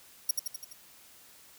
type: tone with echo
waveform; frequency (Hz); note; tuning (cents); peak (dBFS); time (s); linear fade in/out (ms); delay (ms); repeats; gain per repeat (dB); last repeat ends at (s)
15% pulse; 5630; F8; +13; -17; 0.29-0.31; 5; 84; 5; -4; 0.73
effects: white hiss -56 dBFS RMS until 1.58 s